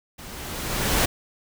pink noise with level ramp, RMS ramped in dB -41 to -19 dBFS, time 0.18-1.06 s, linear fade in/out 10 ms, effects none

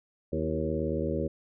harmonic tone with a mistuned harmonic, 78.4 Hz, D#2, 14 cents sharp, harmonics 1 / 2 / 3 / 4 / 5 / 6 / 7, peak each -35 / -35 / -35 / -35 / -35 / -35 / -35 dBFS, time 0.32-1.28 s, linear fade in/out 10 ms, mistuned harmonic 4, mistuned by +56 cents, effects none

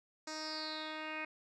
10% pulse tone with low-pass filter sweep, 311.1 Hz, D#4, in tune, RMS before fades -42 dBFS, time 0.27-1.25 s, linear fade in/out 5 ms, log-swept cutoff 6300 to 2400 Hz, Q 7.6, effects none

